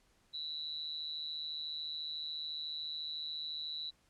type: tone with amplitude modulation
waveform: sine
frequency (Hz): 3939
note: B7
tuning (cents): -5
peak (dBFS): -35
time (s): 0.33-3.91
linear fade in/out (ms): 20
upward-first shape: sine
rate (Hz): 154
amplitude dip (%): 75
effects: pink hiss -71 dBFS RMS until 4.09 s + low-pass 10000 Hz 12 dB/octave